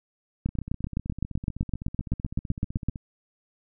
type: two click trains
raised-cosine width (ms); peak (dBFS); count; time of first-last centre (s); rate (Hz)
5; -23 / -13; 40 / 20; 0.49-2.958 / 0.46-2.887; 15.8 / 7.83
effects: none